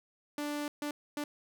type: tone bursts at uneven times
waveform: sawtooth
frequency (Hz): 293.7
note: D4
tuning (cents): 0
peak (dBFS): -30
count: 3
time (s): 0.38-0.68 / 0.82-0.91 / 1.17-1.24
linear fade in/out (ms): 2
effects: none